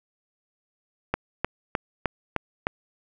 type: click train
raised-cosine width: 0.5 ms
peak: -8 dBFS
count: 6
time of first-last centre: 1.14-2.669 s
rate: 3.27 Hz
effects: none